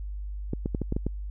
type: clicks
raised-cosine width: 3 ms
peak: -15 dBFS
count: 7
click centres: 0.534 / 0.659 / 0.748 / 0.817 / 0.924 / 0.965 / 1.066 s
effects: added 50 Hz sine -32 dBFS peak until 1.3 s